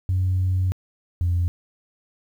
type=tone pair in turn; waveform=sine; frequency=92.5 / 87.31 Hz; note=F#2 / F2; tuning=0 / 0 cents; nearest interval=minor second; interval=100 cents; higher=first; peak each=-17 dBFS; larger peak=neither; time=0.09-0.72 / 1.21-1.48 s; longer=first; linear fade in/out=0 ms; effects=tanh soft clip ceiling -15 dBFS + 9-bit